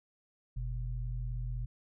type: tone pair together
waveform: sine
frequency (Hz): 45.81 / 122.3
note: F#1 / B2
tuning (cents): -17 / -16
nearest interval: octave + perfect fourth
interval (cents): 1701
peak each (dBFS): -35 / -38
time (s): 0.56-1.66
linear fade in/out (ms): 10
effects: none